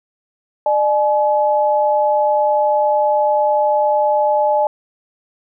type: tone pair together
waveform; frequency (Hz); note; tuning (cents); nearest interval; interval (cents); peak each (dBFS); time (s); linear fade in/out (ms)
sine; 601 / 850; D5 / G#5; +40 / +40; tritone; 600; -15; 0.66-4.67; 2
effects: none